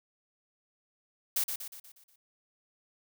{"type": "noise with echo", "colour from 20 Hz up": "blue", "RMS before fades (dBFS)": -29, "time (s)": [1.36, 1.44], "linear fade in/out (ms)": 5, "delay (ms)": 120, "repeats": 6, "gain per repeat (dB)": -6, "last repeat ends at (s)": 2.16, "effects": []}